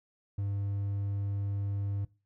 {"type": "tone", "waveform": "triangle", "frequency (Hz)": 100, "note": "G2", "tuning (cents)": 35, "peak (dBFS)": -28, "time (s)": [0.38, 2.05], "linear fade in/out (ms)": 5, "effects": ["noise-tail reverb RT60 0.3 s tail -20 dB re dry"]}